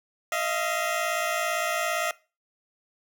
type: tone pair together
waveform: 15% pulse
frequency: 629 / 686.6 Hz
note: D#5 / F5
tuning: +19 / -30 cents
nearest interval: major second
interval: 151 cents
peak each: -22 dBFS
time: 0.32-2.11 s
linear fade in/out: 2 ms
effects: noise-tail reverb RT60 0.3 s tail -20 dB re dry